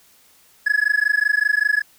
triangle tone with amplitude modulation, 1693 Hz, G#6, 33 cents sharp, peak -9 dBFS, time 0.66-1.82 s, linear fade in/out 10 ms, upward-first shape sine, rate 25.2 Hz, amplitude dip 100%, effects tanh soft clip ceiling -8 dBFS + white hiss -54 dBFS RMS until 1.98 s

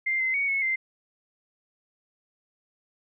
sine tone with pitch steps, 2096 / 2062 / 2236 / 2194 / 2083 Hz, C7 / C7 / C#7 / C#7 / C7, +2 / -26 / +14 / -18 / -8 cents, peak -23 dBFS, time 0.06-0.76 s, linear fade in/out 10 ms, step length 140 ms, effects none

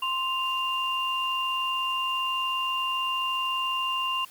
sine tone pair together, 1046.5 / 2794 Hz, C6 / F7, 0 / 0 cents, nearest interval octave + perfect fourth, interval 1700 cents, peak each -28 dBFS, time 0.02-4.25 s, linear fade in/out 5 ms, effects white hiss -51 dBFS RMS until 4.3 s + Opus 32 kbps

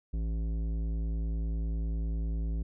sine tone with tanh clipping, 55 Hz, A1, in tune, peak -31 dBFS, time 0.13-2.63 s, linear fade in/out 10 ms, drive 13 dB, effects none

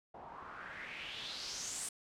white noise with low-pass filter sweep, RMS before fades -45 dBFS, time 0.14-1.89 s, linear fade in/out 5 ms, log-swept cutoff 760 to 9100 Hz, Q 3.9, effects none

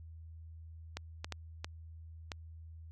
clicks, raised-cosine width 0.2 ms, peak -21 dBFS, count 5, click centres 0.97 / 1.245 / 1.323 / 1.645 / 2.318 s, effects added 81 Hz sine -47 dBFS peak until 2.91 s + MP3 96 kbps

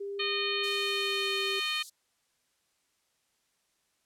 sine tone with pitch glide, 399.7 to 391 Hz, G4 to G4, +34 to -4 cents, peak -34 dBFS, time 0-1.6 s, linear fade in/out 10 ms, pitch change -38 cents, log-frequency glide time 0.72-1.35 s
harmonic tone, 614 Hz, D#5, 23 cents flat, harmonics 2 / 3 / 4 / 5 / 6 / 7, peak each -39 / -39 / -34 / -34 / -38 / -37 dBFS, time 0.19-1.83 s, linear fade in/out 10 ms
white high-pass noise, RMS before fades -44 dBFS, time 0.63-1.9 s, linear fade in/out 10 ms, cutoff 3900 Hz, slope 48 dB/octave
effects white hiss -74 dBFS RMS until 4.05 s + low-pass 10000 Hz 12 dB/octave

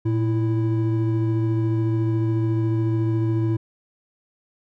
triangle tone pair together, 114.53 / 329.6 Hz, A#2 / E4, -30 / 0 cents, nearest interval octave + tritone, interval 1830 cents, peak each -18 / -22 dBFS, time 0.05-3.57 s, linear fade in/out 10 ms, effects none

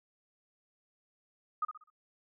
sine tone with echo, 1244.5 Hz, D#6, in tune, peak -28 dBFS, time 1.62-1.65 s, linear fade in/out 5 ms, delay 63 ms, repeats 4, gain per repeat -9 dB, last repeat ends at 1.902 s, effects none

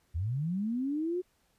sine linear sweep, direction up, 74 to 370 Hz, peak -29 dBFS, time 0.14-1.22 s, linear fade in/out 20 ms, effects pink hiss -71 dBFS RMS until 1.58 s + resampled to 32000 Hz

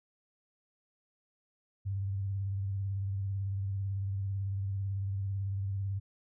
sine tone with vibrato, 98 Hz, G2, in tune, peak -31 dBFS, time 1.85-6 s, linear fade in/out 20 ms, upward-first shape triangle, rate 18 Hz, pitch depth 54 cents each way, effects none

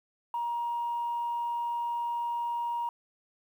sine tone, 946 Hz, A#5, 25 cents sharp, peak -28 dBFS, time 0.34-2.89 s, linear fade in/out 2 ms, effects tanh soft clip ceiling -25 dBFS + 10-bit

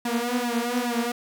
sawtooth tone with flanger, 240.4 Hz, B3, 46 cents flat, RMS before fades -26 dBFS, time 0.05-1.12 s, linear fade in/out 5 ms, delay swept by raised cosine 1.1 to 6.9 ms, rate 2.4 Hz, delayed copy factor +0.95, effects 9-bit

